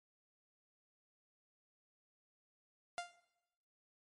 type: tone with exponential decay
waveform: sawtooth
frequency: 698.5 Hz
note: F5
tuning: in tune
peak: -33 dBFS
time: 2.98-3.16 s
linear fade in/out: 0 ms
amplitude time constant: 39 ms
effects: noise-tail reverb RT60 0.9 s tail -17 dB re dry + MP3 48 kbps